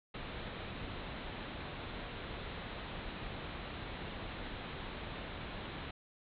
pink low-pass noise, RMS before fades -44 dBFS, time 0.14-5.91 s, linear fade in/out 5 ms, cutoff 4000 Hz, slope 96 dB/octave, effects none

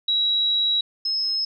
sine tone pair in turn, 3876 / 5174 Hz, B7 / E8, -33 / -33 cents, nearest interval perfect fourth, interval 500 cents, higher second, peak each -18 / -21 dBFS, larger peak first, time 0.08-0.81 / 1.05-1.45 s, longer first, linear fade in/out 5 ms, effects none

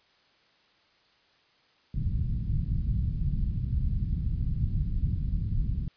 pink low-pass noise, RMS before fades -28 dBFS, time 1.94-5.88 s, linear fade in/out 2 ms, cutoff 160 Hz, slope 24 dB/octave, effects white hiss -64 dBFS RMS until 5.96 s + resampled to 11025 Hz

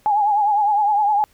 sine tone with vibrato, 830.6 Hz, G#5, in tune, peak -14 dBFS, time 0.06-1.24 s, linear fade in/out 0 ms, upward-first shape triangle, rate 9.8 Hz, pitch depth 80 cents each way, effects pink hiss -57 dBFS RMS until 1.33 s

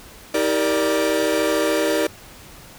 45% pulse chord, Eb major seventh, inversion none, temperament equal with one note detuned, 318.8 / 392 / 466.2 / 587.3 Hz, Eb4 / G4 / Bb4 / D5, +42 / 0 / 0 / 0 cents, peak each -23 / -25 / -24 / -22 dBFS, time 0.34-2.07 s, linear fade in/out 5 ms, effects pink hiss -43 dBFS RMS until 2.78 s

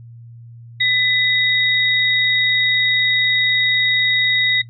sine tone pair together, 2000 / 3764 Hz, B6 / A#7, +21 / +16 cents, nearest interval major seventh, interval 1095 cents, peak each -16 / -17 dBFS, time 0.8-4.62 s, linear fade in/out 10 ms, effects noise-tail reverb RT60 0.1 s tail -19 dB re dry + added 117 Hz sine -36 dBFS peak until 4.69 s

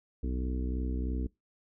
harmonic tone, 63.1 Hz, B1, 38 cents sharp, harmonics 1 / 2 / 3 / 4 / 5 / 6 / 7, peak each -31 / -46 / -42 / -39 / -42 / -48 / -46 dBFS, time 0.23-1.27 s, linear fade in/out 5 ms, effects noise-tail reverb RT60 0.2 s tail -23 dB re dry

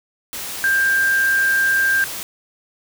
sine tone in noise, 1588 Hz, G6, 22 cents sharp, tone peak -14 dBFS, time 0.64-2.04 s, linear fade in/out 0 ms, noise white, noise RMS -29 dBFS, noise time 0.33-2.23 s, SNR +12 dB, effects none

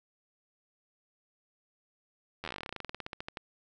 slowing click train, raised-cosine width 0.3 ms, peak -22 dBFS, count 26, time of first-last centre 2.44-3.372 s, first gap 11 ms, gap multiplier 1.09, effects none

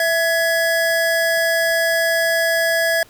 square tone pair together, 661.2 / 1681 Hz, E5 / G#6, +5 / +20 cents, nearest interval octave + major third, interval 1615 cents, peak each -19 dBFS, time 0-3.03 s, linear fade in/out 2 ms, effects pink hiss -49 dBFS RMS until 3.09 s

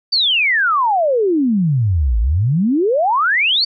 sine exponential two-way sweep, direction down then up, 4699 to 51.91 to 4699 Hz, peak -12 dBFS, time 0.12-3.65 s, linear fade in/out 10 ms, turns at 2.19 s, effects none

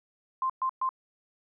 sine tone bursts, 1046.5 Hz, C6, in tune, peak -25 dBFS, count 3, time 0.42-0.891 s, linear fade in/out 2 ms, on 77 ms, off 120 ms, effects none

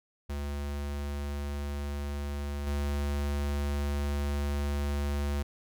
square tone with level steps, 71.8 Hz, D2, 39 cents flat, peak -33 / -29 dBFS, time 0.29-5.43 s, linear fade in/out 10 ms, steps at 2.67 s, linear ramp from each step 2 ms, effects none

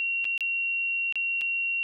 sine tone with dropouts, 2744 Hz, F7, 31 cents flat, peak -25 dBFS, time 0-1.83 s, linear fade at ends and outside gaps 0 ms, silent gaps 0.244-0.252 / 0.378-0.407 / 1.125-1.156 / 1.411-1.416 s, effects none

